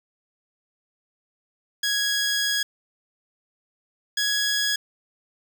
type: tone pair in turn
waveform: 15% pulse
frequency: 1661.2 / 1669.4 Hz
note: G#6 / G#6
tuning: 0 / +9 cents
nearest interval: unison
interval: 9 cents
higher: second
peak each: -15 dBFS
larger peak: neither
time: 1.83-2.63 / 4.17-4.76 s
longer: first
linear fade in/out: 5 ms
effects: none